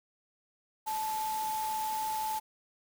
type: tone in noise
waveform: sine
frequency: 871 Hz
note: A5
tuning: 18 cents flat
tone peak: -31 dBFS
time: 0.86-2.4 s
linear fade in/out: 20 ms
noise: white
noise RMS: -42 dBFS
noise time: 0.86-2.4 s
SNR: +8 dB
effects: none